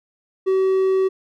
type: tone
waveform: triangle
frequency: 380.4 Hz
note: F#4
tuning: 48 cents sharp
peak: -13 dBFS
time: 0.46-1.09 s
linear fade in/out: 20 ms
effects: none